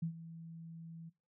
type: tone with ADSR envelope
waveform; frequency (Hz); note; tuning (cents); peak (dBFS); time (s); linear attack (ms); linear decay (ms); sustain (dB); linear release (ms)
sine; 164.81; E3; 0; -32; 0.02-1.1; 9; 91; -15; 17
effects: noise-tail reverb RT60 0.3 s tail -20 dB re dry